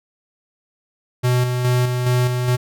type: tone with tremolo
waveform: square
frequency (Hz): 124.4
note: B2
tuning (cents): +13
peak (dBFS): -15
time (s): 1.23-2.57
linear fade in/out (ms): 20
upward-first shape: square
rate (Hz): 2.4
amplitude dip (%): 40
effects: none